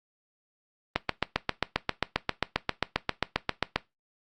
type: click train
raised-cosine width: 0.3 ms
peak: -7 dBFS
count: 22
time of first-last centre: 0.96-3.76 s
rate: 7.5 Hz
effects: noise-tail reverb RT60 0.2 s tail -19 dB re dry + Opus 32 kbps